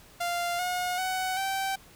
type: tone with pitch steps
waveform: sawtooth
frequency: 696 / 721.4 / 747.7 / 774.9 Hz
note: F5 / F#5 / F#5 / G5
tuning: -6 / -44 / +18 / -20 cents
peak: -24 dBFS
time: 0.2-1.76 s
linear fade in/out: 10 ms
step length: 390 ms
effects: pink hiss -54 dBFS RMS until 1.95 s